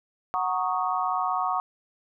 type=chord; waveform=sine; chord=D# minor seventh; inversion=first; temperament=equal; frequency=740 / 932.3 / 1108.7 / 1244.5 Hz; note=F#5 / A#5 / C#6 / D#6; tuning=0 / 0 / 0 / 0 cents; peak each=-28 / -31 / -28 / -31 dBFS; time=0.34-1.6 s; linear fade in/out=0 ms; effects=none